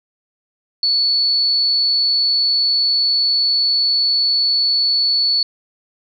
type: tone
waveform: sine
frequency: 4435 Hz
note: C#8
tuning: in tune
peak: -13 dBFS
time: 0.83-5.43 s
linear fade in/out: 2 ms
effects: none